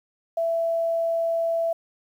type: tone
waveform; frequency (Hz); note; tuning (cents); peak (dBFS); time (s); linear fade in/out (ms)
sine; 665; E5; +15; -21; 0.37-1.73; 5
effects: 9-bit